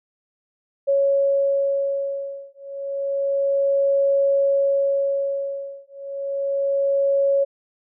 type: beating tone pair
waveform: sine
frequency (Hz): 554.4 / 554.7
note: C#5 / C#5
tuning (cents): 0 / +1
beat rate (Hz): 0.3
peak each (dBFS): -21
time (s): 0.87-7.45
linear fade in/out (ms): 20
effects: none